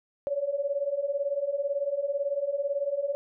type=beating tone pair; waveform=sine; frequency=552 / 570 Hz; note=C#5 / C#5; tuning=-7 / +48 cents; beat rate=18 Hz; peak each=-31 / -28 dBFS; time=0.27-3.15 s; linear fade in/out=0 ms; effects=none